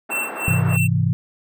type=band-pass noise; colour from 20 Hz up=white; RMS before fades=-31 dBFS; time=0.09-0.77 s; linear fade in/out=10 ms; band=240 to 1500 Hz; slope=24 dB/octave
type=tone with tremolo; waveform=square; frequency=2696 Hz; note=E7; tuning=38 cents sharp; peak=-21 dBFS; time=0.1-0.88 s; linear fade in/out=20 ms; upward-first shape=sine; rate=3.2 Hz; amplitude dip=95%
type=chord; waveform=sine; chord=Ab augmented; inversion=none; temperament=equal; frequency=103.83 / 130.81 / 164.81 Hz; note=Ab2 / C3 / E3; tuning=0 / 0 / 0 cents; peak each=-20 dBFS; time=0.48-1.13 s; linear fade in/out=0 ms
effects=none